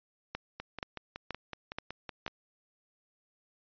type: two click trains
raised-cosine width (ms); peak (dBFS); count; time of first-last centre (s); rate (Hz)
0.3; -23 / -19; 10 / 5; 0.6-2.279 / 0.35-2.264; 5.36 / 2.09
effects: resampled to 11025 Hz